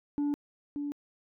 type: tone pair in turn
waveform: sine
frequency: 289.9 / 288.9 Hz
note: D4 / D4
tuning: -22 / -28 cents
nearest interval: unison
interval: 6 cents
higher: first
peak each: -24 / -31 dBFS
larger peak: first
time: 0.18-0.34 / 0.76-0.92 s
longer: neither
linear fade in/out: 0 ms
effects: tanh soft clip ceiling -26 dBFS